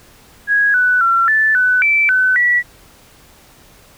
sine tone with pitch steps, 1656 / 1489 / 1360 / 1754 / 1498 / 2326 / 1512 / 1944 Hz, G#6 / F#6 / F6 / A6 / F#6 / D7 / F#6 / B6, -5 / +11 / -46 / -6 / +21 / -17 / +37 / -28 cents, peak -10 dBFS, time 0.47-2.63 s, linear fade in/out 50 ms, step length 270 ms, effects pink hiss -46 dBFS RMS until 3.97 s

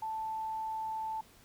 sine tone, 880 Hz, A5, in tune, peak -34 dBFS, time 0.02-1.21 s, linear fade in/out 5 ms, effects pink hiss -60 dBFS RMS until 1.44 s

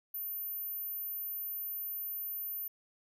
sine tone, 13480 Hz, G#9, 25 cents sharp, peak -36 dBFS, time 0.14-2.68 s, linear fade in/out 5 ms, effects none

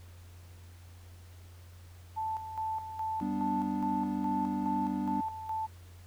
sine tone with tremolo, 880 Hz, A5, in tune, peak -31 dBFS, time 2.16-5.67 s, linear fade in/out 20 ms, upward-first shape square, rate 2.4 Hz, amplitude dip 60%
triangle chord, G major, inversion none, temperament equal, 196 / 246.9 / 293.7 Hz, G3 / B3 / D4, 0 / 0 / 0 cents, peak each -33 dBFS, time 3.21-5.21 s, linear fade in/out 5 ms
effects added 88 Hz sine -49 dBFS peak until 6.06 s + pink hiss -60 dBFS RMS until 6.06 s

